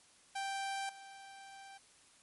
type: tone with level steps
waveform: sawtooth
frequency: 784 Hz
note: G5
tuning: in tune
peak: -33 / -47 dBFS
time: 0.35-1.78 s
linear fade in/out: 10 ms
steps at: 0.89 s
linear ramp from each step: 2 ms
effects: white hiss -64 dBFS RMS until 2.22 s + MP3 48 kbps